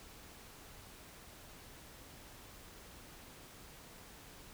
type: silence
effects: pink hiss -55 dBFS RMS until 4.53 s